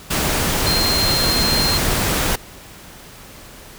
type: tone in noise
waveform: sine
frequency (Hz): 4186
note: C8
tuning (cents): 0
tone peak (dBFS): -18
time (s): 0.66-1.78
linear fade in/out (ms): 10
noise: pink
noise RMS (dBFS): -19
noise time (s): 0.1-2.36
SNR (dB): -2
effects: pink hiss -40 dBFS RMS until 3.78 s

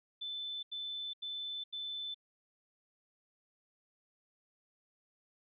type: tone bursts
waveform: sine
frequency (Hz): 3520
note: A7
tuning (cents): 0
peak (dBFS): -38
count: 4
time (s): 0.21-2.145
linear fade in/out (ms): 10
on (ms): 420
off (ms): 85
effects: none

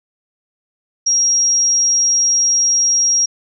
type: tone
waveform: sine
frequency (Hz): 5630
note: F8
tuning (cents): +13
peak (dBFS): -11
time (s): 1.06-3.26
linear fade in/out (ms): 10
effects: none

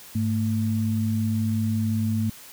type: tone pair together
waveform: sine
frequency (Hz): 103.83 / 221.9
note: G#2 / A3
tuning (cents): 0 / +15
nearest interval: octave + minor second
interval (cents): 1315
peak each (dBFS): -24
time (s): 0.15-2.3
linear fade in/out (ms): 5
effects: white hiss -45 dBFS RMS until 2.52 s

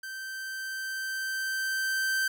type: tone with level ramp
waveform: 45% pulse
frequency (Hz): 1556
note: G6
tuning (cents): -13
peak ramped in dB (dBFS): -37 to -25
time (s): 0.03-2.28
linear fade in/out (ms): 5
effects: none

